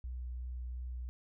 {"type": "tone with vibrato", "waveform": "sine", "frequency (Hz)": 61.74, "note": "B1", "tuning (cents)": 0, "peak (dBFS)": -38, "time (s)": [0.04, 1.09], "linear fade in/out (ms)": 0, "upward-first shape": "triangle", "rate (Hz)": 2.8, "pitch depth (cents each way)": 14, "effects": []}